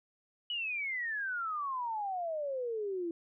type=exponential sweep; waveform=sine; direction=down; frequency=2972 to 329.6 Hz; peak=-33 dBFS; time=0.5-3.11 s; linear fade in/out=2 ms; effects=none